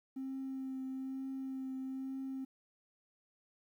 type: tone with vibrato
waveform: triangle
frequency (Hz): 264.8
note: C4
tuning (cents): +21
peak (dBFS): -35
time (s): 0.16-2.45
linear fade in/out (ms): 10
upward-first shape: triangle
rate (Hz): 1.1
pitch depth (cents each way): 16
effects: tanh soft clip ceiling -35 dBFS + 12-bit